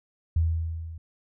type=tone with level ramp; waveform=sine; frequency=81.8 Hz; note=E2; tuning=13 cents flat; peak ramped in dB=-18 to -37 dBFS; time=0.36-0.98 s; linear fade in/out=5 ms; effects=none